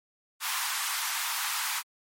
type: high-pass noise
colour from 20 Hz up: pink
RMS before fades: -31 dBFS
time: 0.4-1.83 s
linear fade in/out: 50 ms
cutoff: 870 Hz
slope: 48 dB/octave
effects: MP3 64 kbps